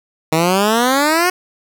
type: exponential sweep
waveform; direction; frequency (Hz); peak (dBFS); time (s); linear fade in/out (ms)
10% pulse; up; 155.56 to 370; -4; 0.32-1.3; 5
effects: none